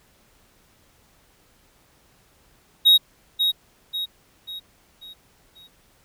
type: tone with echo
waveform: triangle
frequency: 3780 Hz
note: A#7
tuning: 23 cents sharp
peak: -9 dBFS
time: 2.85-2.98 s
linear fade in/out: 20 ms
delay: 540 ms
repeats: 5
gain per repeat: -7 dB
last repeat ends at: 5.68 s
effects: pink hiss -59 dBFS RMS until 6.04 s